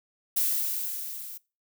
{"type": "noise with level ramp", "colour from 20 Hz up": "violet", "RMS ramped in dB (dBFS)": [-24, -41], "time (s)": [0.36, 1.38], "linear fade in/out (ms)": 10, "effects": ["noise-tail reverb RT60 0.3 s tail -23 dB re dry"]}